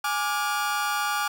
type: chord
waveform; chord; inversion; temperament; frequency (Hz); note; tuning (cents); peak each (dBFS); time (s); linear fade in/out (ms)
40% pulse; D diminished; second; equal with one note detuned; 830.6 / 1174.7 / 1423; Ab5 / D6 / F6; 0 / 0 / +32; -28 / -28 / -28; 0.04-1.28; 5
effects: none